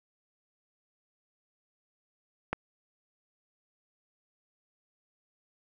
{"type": "click", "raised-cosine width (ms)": 0.5, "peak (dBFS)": -14, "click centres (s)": 2.53, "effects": []}